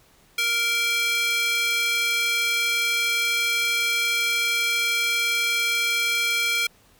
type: tone with high-pass filter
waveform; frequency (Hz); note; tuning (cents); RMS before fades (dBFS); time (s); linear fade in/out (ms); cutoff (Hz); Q
square; 466.2; A#4; 0; -23; 0.38-6.67; 5; 2300; 2.1
effects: pink hiss -57 dBFS RMS until 6.99 s